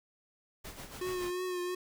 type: noise with tremolo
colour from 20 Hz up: pink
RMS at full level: -44 dBFS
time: 0.64-1.31 s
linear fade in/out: 10 ms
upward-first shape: sine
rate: 7.1 Hz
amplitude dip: 60%
type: tone with vibrato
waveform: square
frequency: 361.7 Hz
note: F#4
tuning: 39 cents flat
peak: -34 dBFS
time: 1.01-1.75 s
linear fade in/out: 5 ms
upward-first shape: triangle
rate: 2.9 Hz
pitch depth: 39 cents each way
effects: none